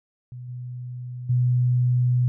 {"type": "tone with level steps", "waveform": "sine", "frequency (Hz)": 124, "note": "B2", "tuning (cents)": 7, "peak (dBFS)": [-34, -31, -17], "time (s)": [0.32, 2.28], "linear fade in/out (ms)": 0, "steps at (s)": [0.48, 1.29], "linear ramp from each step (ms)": 10, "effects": []}